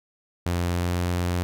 sawtooth tone with pitch glide, 87.31 to 88.32 Hz, F2 to F2, 0 to +20 cents, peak -19 dBFS, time 0.46-1.43 s, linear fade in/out 0 ms, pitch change +20 cents, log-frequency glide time 0.67-0.94 s, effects none

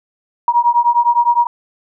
sine beating tone pair, 948 / 957.8 Hz, A#5 / A#5, +29 / +47 cents, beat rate 9.8 Hz, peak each -13 dBFS, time 0.48-1.47 s, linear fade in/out 2 ms, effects none

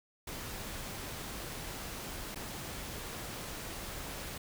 pink noise with dropouts, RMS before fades -42 dBFS, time 0.27-4.38 s, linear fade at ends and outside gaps 5 ms, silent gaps 2.347-2.357 s, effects none

